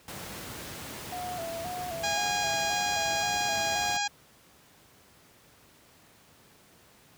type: noise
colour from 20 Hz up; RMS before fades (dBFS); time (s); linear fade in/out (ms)
pink; -40; 0.08-3.97; 2
type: tone with vibrato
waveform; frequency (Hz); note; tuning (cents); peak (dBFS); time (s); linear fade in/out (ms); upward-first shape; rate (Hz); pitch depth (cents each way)
sine; 694; F5; -11; -34; 1.12-3.98; 5; square; 1.9; 68
type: harmonic tone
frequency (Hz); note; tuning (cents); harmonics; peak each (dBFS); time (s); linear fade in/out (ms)
819; G#5; -24; 1 / 2 / 3 / 4 / 5 / 6 / 7 / 8 / 9; -31 / -34 / -36 / -37 / -38 / -39 / -39 / -40 / -41; 2.03-4.08; 10
effects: pink hiss -58 dBFS RMS until 7.17 s + high-pass 80 Hz 12 dB/octave